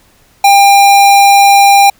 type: tone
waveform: square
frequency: 799 Hz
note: G5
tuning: 33 cents sharp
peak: -3 dBFS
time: 0.44-1.9 s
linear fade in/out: 5 ms
effects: pink hiss -48 dBFS RMS until 1.99 s